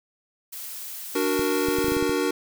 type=noise; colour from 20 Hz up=blue; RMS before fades=-36 dBFS; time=0.52-1.97 s; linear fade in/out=10 ms
type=chord; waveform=square; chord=D augmented; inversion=none; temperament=equal; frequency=293.7 / 370 / 466.2 Hz; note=D4 / F#4 / A#4; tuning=0 / 0 / 0 cents; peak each=-27 dBFS; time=1.15-2.31 s; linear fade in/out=5 ms
type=clicks; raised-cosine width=3 ms; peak=-18 dBFS; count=9; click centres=1.394 / 1.685 / 1.786 / 1.844 / 1.883 / 1.92 / 1.968 / 2.026 / 2.095 s
effects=none